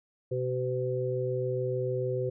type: harmonic tone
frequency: 126.8 Hz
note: B2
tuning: 46 cents sharp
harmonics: 1 / 3 / 4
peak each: -32 / -32 / -32 dBFS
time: 0.31-2.3 s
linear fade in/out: 10 ms
effects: none